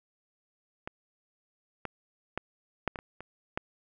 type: clicks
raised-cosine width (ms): 0.5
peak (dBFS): -21 / -19 / -16 / -12 / -21 / -25 / -27 / -15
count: 8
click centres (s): 0.875 / 1.853 / 2.376 / 2.877 / 2.958 / 2.989 / 3.206 / 3.575
effects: none